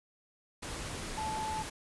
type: tone in noise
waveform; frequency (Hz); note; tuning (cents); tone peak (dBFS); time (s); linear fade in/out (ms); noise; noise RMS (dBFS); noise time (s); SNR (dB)
sine; 870; A5; -20; -34; 1.17-1.63; 10; pink; -40; 0.62-1.7; +3
effects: resampled to 24000 Hz